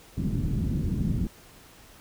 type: low-pass noise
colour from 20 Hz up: white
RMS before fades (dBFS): -27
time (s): 0.17-1.27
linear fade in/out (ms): 2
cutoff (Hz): 220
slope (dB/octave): 24
effects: pink hiss -52 dBFS RMS until 2 s